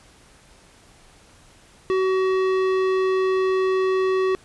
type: tone with tanh clipping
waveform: sine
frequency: 377.1 Hz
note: F#4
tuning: 33 cents sharp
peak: -20 dBFS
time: 1.9-4.35 s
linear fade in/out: 0 ms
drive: 16 dB
effects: pink hiss -52 dBFS RMS until 4.44 s + resampled to 24000 Hz